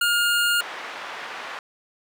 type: tone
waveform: 25% pulse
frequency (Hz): 1416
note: F6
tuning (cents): +23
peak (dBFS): -15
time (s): 0.01-0.61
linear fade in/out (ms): 5
type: band-pass noise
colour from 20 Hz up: pink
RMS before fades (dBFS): -35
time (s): 0.6-1.59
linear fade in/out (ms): 2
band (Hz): 820 to 2500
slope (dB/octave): 12
effects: none